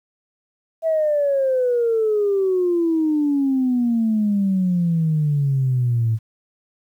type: exponential sweep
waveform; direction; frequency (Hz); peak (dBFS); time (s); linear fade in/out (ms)
sine; down; 658 to 109.6; -15; 0.82-6.19; 50
effects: tanh soft clip ceiling -11 dBFS + 9-bit